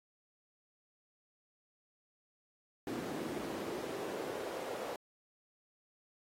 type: noise with high-pass filter sweep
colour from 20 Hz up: brown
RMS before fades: -41 dBFS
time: 2.87-4.96 s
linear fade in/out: 2 ms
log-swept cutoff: 280 to 520 Hz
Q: 2.5
effects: AAC 48 kbps